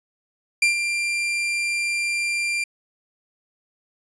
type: tone with ADSR envelope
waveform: 40% pulse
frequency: 2378 Hz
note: D7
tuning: 21 cents sharp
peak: -13 dBFS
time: 0.62-2.64 s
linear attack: 4 ms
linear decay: 120 ms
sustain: -8 dB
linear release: 4 ms
effects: resampled to 22050 Hz

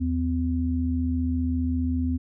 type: tone pair together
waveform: sine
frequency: 79.8 / 254.5 Hz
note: D#2 / C4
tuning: +44 / -48 cents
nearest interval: octave + minor sixth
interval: 2008 cents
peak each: -25 dBFS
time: 0-2.18 s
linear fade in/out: 20 ms
effects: none

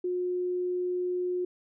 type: tone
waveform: sine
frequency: 360 Hz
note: F#4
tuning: 47 cents flat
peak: -27 dBFS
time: 0.04-1.45 s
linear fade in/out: 5 ms
effects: none

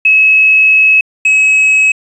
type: tone pair in turn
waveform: sine / triangle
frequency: 2575 / 2563 Hz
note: E7 / E7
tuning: -41 / -49 cents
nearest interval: unison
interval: 8 cents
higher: first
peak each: -4 dBFS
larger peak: neither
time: 0.05-1.01 / 1.25-1.92 s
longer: first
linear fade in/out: 5 ms
effects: resampled to 24000 Hz + 7-bit

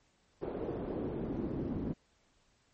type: noise with band-pass filter sweep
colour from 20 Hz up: brown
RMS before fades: -37 dBFS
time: 0.41-1.94 s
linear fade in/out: 20 ms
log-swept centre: 470 to 260 Hz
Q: 1.8
effects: pink hiss -71 dBFS RMS until 2.73 s + MP3 32 kbps

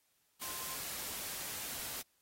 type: tone in noise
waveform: sine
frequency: 1046.5 Hz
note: C6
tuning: in tune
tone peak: -50 dBFS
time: 0.42-0.76 s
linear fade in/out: 10 ms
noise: white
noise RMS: -42 dBFS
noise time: 0.41-2.02 s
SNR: -11 dB
effects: white hiss -75 dBFS RMS until 2.21 s + AAC 48 kbps

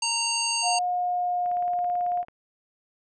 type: harmonic tone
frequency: 923 Hz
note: A#5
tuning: 17 cents flat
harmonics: 1 / 3 / 5 / 7 / 9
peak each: -31 / -30 / -28 / -31 / -31 dBFS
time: 0.02-0.79 s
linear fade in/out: 5 ms
type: tone with pitch glide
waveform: sine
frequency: 719 to 710.7 Hz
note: F#5 to F5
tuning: -50 to +30 cents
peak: -23 dBFS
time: 0.62-2.25 s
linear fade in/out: 50 ms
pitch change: -20 cents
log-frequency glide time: 0.76-1.71 s
type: click train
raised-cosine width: 0.5 ms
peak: -32 dBFS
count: 16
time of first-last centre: 1.46-2.284 s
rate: 18.2 Hz
effects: none

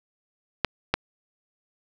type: clicks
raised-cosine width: 0.3 ms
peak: -4 dBFS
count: 2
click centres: 0.647 / 0.94 s
effects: none

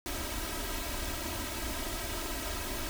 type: noise with comb filter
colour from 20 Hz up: pink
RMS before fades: -36 dBFS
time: 0.06-2.89 s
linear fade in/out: 0 ms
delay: 3.1 ms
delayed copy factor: +0.9
effects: none

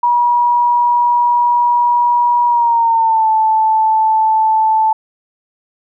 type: tone with pitch glide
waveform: sine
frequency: 962 to 877.1 Hz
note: B5 to A5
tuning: -46 to -6 cents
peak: -9 dBFS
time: 0.03-4.93 s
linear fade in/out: 5 ms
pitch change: -160 cents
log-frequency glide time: 2.46-3.29 s
effects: none

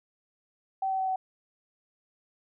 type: tone with pitch steps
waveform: sine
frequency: 769 / 764.1 / 759.3 / 754.5 Hz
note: G5 / G5 / F#5 / F#5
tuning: -33 / -44 / +45 / +34 cents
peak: -26 dBFS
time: 0.82-1.16 s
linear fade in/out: 5 ms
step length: 85 ms
effects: none

